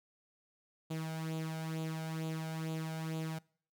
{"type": "tone with flanger", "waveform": "sawtooth", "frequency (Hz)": 160, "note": "D#3", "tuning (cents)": 49, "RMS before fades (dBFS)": -39, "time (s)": [0.9, 3.39], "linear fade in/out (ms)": 10, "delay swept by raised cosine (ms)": [0.27, 1.37], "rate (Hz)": 2.2, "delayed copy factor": 0.6, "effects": ["noise-tail reverb RT60 0.5 s tail -23 dB re dry"]}